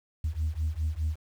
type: beating tone pair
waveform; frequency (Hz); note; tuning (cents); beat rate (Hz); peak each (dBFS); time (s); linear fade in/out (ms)
sine; 75.8 / 80.7; D#2 / E2; -45 / -36; 4.9; -29; 0.24-1.16; 5
effects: tanh soft clip ceiling -22 dBFS + 9-bit